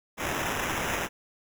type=noise with sample-and-hold; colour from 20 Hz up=white; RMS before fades=-30 dBFS; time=0.17-1.09 s; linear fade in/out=50 ms; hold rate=4410 Hz; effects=none